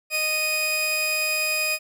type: tone pair together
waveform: sawtooth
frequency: 619.7 / 2489 Hz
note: D#5 / D#7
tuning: -7 / 0 cents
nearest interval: 2 octaves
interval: 2407 cents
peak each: -27 / -19 dBFS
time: 0.1-1.79 s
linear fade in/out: 50 ms
effects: none